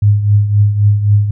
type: tone with tremolo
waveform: sine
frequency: 103.3 Hz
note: G#2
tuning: 9 cents flat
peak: -4 dBFS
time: 0.02-1.31 s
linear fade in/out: 5 ms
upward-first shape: triangle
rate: 3.8 Hz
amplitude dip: 70%
effects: none